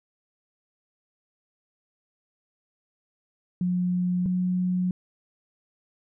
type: tone pair in turn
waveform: sine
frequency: 179.6 / 181.69 Hz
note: F3 / F#3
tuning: +49 / -31 cents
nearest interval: unison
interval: 20 cents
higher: second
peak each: -22 dBFS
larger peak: neither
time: 3.61-4.26 / 4.26-4.91 s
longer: neither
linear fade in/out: 2 ms
effects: none